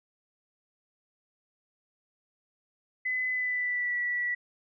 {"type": "tone with pitch glide", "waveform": "sine", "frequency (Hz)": [2016, 1950.7], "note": ["B6", "B6"], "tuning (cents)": [35, -22], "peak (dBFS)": -27, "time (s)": [3.05, 4.35], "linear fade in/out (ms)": 10, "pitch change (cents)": -57, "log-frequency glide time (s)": [3.29, 3.96], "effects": []}